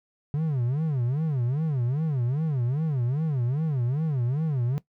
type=tone with vibrato; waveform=triangle; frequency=138.59 Hz; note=C#3; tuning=in tune; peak=-21 dBFS; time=0.34-4.78 s; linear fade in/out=0 ms; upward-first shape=sine; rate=2.5 Hz; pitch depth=270 cents each way; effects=noise-tail reverb RT60 0.1 s tail -18 dB re dry